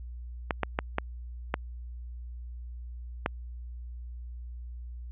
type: clicks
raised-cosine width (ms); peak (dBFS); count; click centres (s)
0.5; -11; 6; 0.508 / 0.633 / 0.789 / 0.984 / 1.541 / 3.261
effects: added 60 Hz sine -38 dBFS peak until 5.11 s + resampled to 8000 Hz